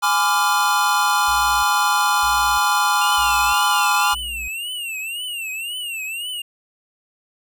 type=chord; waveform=square; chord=G# diminished seventh; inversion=none; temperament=equal with one note detuned; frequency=830.6 / 1009.7 / 1174.7 / 1396.9 Hz; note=G#5 / B5 / D6 / F6; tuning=0 / +38 / 0 / 0 cents; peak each=-22 dBFS; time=0.02-4.15 s; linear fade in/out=20 ms
type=tone bursts; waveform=triangle; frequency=60.2 Hz; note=B1; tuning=44 cents flat; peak=-31 dBFS; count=4; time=1.28-4.48 s; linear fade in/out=0 ms; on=350 ms; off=600 ms
type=tone with vibrato; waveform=square; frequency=2760 Hz; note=F7; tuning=21 cents flat; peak=-26 dBFS; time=3.01-6.42 s; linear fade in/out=5 ms; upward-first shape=triangle; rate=1.9 Hz; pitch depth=170 cents each way
effects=none